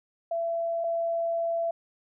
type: tone pair in turn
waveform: sine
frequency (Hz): 671 / 671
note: E5 / E5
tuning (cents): +31 / +31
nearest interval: unison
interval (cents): 0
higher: neither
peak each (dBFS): -26 / -25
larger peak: second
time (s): 0.31-0.84 / 0.84-1.71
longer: second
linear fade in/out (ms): 5
effects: none